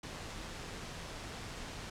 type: noise with amplitude modulation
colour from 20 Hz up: pink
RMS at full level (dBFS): -43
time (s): 0.03-1.9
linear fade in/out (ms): 5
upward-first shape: sine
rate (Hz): 164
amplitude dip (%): 25
effects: low-pass 7000 Hz 12 dB/octave